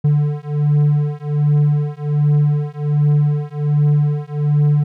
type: beating tone pair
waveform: triangle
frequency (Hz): 146.83 / 148.13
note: D3 / D3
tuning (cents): 0 / +15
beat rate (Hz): 1.3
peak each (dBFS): -14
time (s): 0.04-4.84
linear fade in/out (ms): 10
effects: none